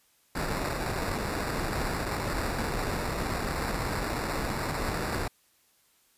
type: noise with sample-and-hold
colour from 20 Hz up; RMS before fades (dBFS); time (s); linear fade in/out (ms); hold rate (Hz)
pink; -31; 0.35-5.28; 5; 3150
effects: white hiss -66 dBFS RMS until 6.17 s + resampled to 32000 Hz